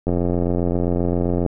click train, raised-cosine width 2 ms, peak -8 dBFS, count 123, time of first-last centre 0.07-1.463 s, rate 87.6 Hz, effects none

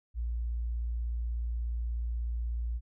sine tone, 58.27 Hz, A#1, in tune, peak -30 dBFS, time 0.14-2.81 s, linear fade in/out 50 ms, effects none

